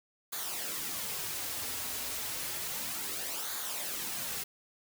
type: noise with flanger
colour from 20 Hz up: white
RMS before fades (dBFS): -37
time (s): 0.32-4.44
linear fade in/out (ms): 10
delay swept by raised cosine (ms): 0.36 to 5.86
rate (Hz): 0.31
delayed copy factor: -0.6
effects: none